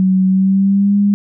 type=tone with pitch glide; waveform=sine; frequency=187.9 to 202.6 Hz; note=F#3 to G#3; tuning=+27 to -43 cents; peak=-9 dBFS; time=0-1.14 s; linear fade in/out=0 ms; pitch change=+130 cents; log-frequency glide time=0.27-0.97 s; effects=none